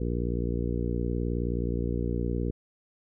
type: harmonic tone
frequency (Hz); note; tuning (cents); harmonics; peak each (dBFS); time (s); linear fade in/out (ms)
59.2; A#1; +27; 1 / 2 / 3 / 4 / 5 / 6 / 7 / 8; -30 / -33 / -35 / -36 / -37 / -38 / -38 / -39; 0-2.51; 5
effects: none